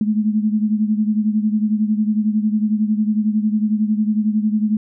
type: beating tone pair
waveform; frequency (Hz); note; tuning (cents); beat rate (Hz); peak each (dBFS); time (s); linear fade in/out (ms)
sine; 211.5 / 222.5; G#3 / A3; +32 / +20; 11; -16 / -21; 0.01-4.77; 2
effects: none

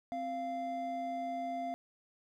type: tone pair together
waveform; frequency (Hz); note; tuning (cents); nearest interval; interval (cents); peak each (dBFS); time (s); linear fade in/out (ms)
triangle; 261.6 / 693.2; C4 / F5; 0 / -13; octave + perfect fourth; 1687; -40 / -34; 0.12-1.74; 0
effects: none

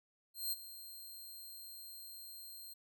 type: tone with ADSR envelope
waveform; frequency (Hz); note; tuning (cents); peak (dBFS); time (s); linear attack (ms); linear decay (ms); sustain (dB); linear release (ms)
5% pulse; 4186; C8; 0; -27; 0.34-2.74; 180; 27; -15; 12
effects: none

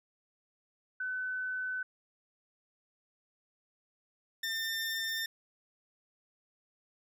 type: tone pair in turn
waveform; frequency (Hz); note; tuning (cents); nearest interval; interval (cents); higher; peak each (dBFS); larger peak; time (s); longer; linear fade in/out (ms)
sine / 20% pulse; 1510 / 1801.9; F#6 / A6; +35 / +41; minor third; 306; second; -33 / -28; second; 1-1.83 / 4.43-5.26; neither; 5
effects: none

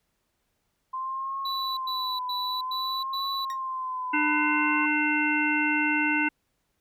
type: tone with vibrato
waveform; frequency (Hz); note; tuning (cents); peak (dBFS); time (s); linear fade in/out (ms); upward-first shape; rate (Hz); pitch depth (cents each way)
sine; 1040; C6; -11; -29; 0.93-4.86; 10; triangle; 0.53; 79
type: tone bursts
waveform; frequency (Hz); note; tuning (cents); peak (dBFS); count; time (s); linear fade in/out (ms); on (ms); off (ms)
triangle; 3951; B7; 0; -29; 5; 1.45-3.45; 5; 320; 100
type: tone with exponential decay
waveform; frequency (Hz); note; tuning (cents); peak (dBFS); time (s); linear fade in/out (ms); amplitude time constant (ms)
20% pulse; 1875; A#6; +10; -30; 3.5-3.59; 1; 18
type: harmonic tone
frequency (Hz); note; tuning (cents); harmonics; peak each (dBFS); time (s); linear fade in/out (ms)
300; D4; +37; 1 / 3 / 5 / 7 / 9; -27 / -31 / -28 / -29 / -28; 4.13-6.29; 10
effects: pink hiss -75 dBFS RMS until 6.8 s

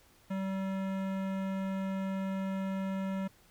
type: tone with hard clipping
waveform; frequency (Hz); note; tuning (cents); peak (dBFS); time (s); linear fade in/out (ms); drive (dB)
sine; 192.2; G3; -34; -34; 0.3-3.28; 10; 18
effects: pink hiss -63 dBFS RMS until 3.5 s

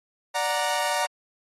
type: chord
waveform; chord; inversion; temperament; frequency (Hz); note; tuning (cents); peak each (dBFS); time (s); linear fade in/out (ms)
sawtooth; D augmented; none; equal with one note detuned; 587.3 / 734.5 / 932.3; D5 / F#5 / A#5; 0 / -13 / 0; -25 / -25 / -23; 0.34-1.07; 20
effects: AAC 32 kbps

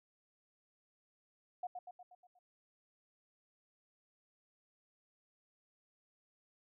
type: tone with echo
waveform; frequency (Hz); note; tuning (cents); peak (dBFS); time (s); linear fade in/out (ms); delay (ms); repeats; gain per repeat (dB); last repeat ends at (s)
sine; 722; F#5; -43; -37; 1.63-1.67; 5; 120; 6; -5; 2.39
effects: none

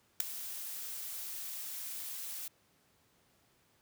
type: noise with ADSR envelope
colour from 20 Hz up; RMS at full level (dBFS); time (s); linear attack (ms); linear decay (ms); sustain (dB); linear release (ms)
blue; -24; 0.2-2.48; 3; 5; -18; 4
effects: pink hiss -70 dBFS RMS until 3.81 s + high-pass 80 Hz 12 dB/octave

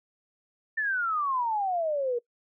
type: exponential sweep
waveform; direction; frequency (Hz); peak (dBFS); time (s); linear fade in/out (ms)
sine; down; 1800 to 466.2; -25; 0.77-2.19; 10
effects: noise-tail reverb RT60 0.1 s tail -22 dB re dry

